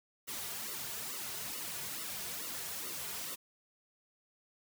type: noise with flanger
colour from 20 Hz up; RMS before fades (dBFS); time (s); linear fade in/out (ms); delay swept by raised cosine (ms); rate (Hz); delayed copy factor
white; -41; 0.27-3.36; 20; 1.2 to 3.9; 2.3; -0.9
effects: none